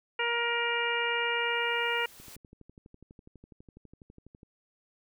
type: harmonic tone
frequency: 471.5 Hz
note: A#4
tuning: 20 cents sharp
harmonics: 1 / 2 / 3 / 4 / 5 / 6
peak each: -34 / -34 / -34 / -34 / -34 / -34 dBFS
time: 0.19-2.06 s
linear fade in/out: 5 ms
type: noise with exponential growth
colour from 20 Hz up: white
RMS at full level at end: -48 dBFS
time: 0.7-2.36 s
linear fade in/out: 2 ms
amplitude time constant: 360 ms
type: click train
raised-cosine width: 3 ms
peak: -38 dBFS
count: 28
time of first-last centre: 2.2-4.431 s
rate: 12.1 Hz
effects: none